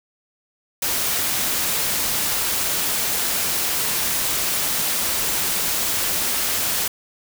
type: noise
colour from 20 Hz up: white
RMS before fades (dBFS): -22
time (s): 0.82-6.88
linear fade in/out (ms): 5
effects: none